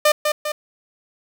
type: tone with echo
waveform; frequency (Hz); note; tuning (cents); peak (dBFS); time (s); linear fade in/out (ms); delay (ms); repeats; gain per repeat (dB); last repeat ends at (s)
sawtooth; 602; D5; +43; -8; 0.05-0.12; 5; 200; 2; -5; 0.52
effects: none